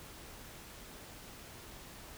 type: silence
effects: pink hiss -51 dBFS RMS until 2.17 s